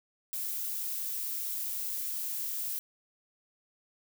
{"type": "noise", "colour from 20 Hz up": "violet", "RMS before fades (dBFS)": -35, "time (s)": [0.33, 2.79], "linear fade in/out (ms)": 0, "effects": []}